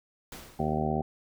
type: noise with exponential decay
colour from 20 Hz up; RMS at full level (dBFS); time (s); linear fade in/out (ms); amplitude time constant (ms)
pink; -41; 0.32-0.97; 2; 140
type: harmonic tone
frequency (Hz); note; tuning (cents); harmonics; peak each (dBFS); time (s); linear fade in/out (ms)
76.8; D#2; -22; 1 / 2 / 3 / 4 / 5 / 6 / 7 / 8 / 9 / 10; -37 / -32 / -32 / -41 / -34 / -41 / -40 / -40 / -36 / -33; 0.59-1.02; 5
effects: none